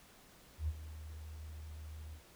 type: tone with ADSR envelope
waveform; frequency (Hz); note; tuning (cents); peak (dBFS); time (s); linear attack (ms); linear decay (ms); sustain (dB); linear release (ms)
sine; 77.3; D#2; -11; -31; 0.58-2.21; 100; 45; -14; 76
effects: pink hiss -61 dBFS RMS until 2.35 s